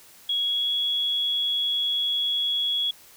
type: tone with pitch glide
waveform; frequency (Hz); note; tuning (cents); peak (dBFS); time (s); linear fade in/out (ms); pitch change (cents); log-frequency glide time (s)
sine; 3327 to 3350; G#7 to G#7; +2 to +14; -22; 0.29-2.91; 5; +12; 0.41-0.72
effects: white hiss -51 dBFS RMS until 3.16 s